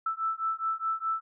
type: beating tone pair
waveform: sine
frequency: 1318.5 / 1323.3 Hz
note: E6 / E6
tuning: 0 / +6 cents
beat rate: 4.8 Hz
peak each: -31 dBFS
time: 0.06-1.21 s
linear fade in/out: 5 ms
effects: none